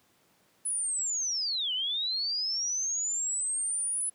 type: linear two-way sweep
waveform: sine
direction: down then up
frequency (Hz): 10160 to 2912 to 10160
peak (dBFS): -28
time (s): 0.65-4.1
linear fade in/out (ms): 10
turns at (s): 1.73
effects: pink hiss -66 dBFS RMS until 4.14 s + high-pass 150 Hz 12 dB/octave